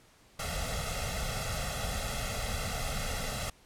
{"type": "noise with comb filter", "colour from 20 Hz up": "pink", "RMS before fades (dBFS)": -34, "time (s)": [0.39, 3.5], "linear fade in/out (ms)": 5, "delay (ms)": 1.5, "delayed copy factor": 0.95, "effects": ["pink hiss -61 dBFS RMS until 3.65 s", "low-pass 11000 Hz 12 dB/octave"]}